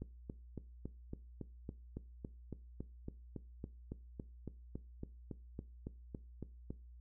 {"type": "click train", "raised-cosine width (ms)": 3, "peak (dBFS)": -30, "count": 25, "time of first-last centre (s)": [0.02, 6.705], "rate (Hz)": 3.59, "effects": ["noise-tail reverb RT60 0.3 s tail -19 dB re dry", "added 60 Hz sine -53 dBFS peak until 7 s"]}